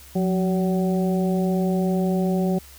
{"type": "harmonic tone with a mistuned harmonic", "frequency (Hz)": 189, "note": "F#3", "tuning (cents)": 37, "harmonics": [1, 2, 3, 4], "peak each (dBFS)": [-20, -26, -30, -32], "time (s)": [0.15, 2.59], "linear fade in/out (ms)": 10, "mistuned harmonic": 1, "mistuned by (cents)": -72, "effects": ["added 68 Hz sine -47 dBFS peak until 2.78 s", "white hiss -47 dBFS RMS until 2.78 s"]}